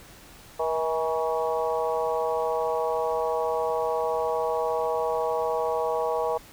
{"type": "harmonic tone with a mistuned harmonic", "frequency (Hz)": 160, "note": "D#3", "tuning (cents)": 49, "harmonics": [3, 4, 5, 6, 7], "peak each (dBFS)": [-27, -29, -31, -33, -34], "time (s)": [0.59, 6.38], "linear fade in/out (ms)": 10, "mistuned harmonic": 5, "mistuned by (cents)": 56, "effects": ["pink hiss -49 dBFS RMS until 6.52 s"]}